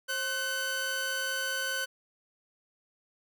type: tone pair together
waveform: sawtooth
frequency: 533 / 1514.1 Hz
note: C5 / F#6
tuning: +32 / +39 cents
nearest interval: octave + tritone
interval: 1807 cents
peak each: -35 / -27 dBFS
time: 0.08-1.86 s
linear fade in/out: 20 ms
effects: none